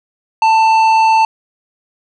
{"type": "tone with tanh clipping", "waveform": "sine", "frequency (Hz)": 888, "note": "A5", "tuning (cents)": 16, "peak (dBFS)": -9, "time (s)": [0.42, 1.25], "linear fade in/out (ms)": 2, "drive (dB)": 10, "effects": []}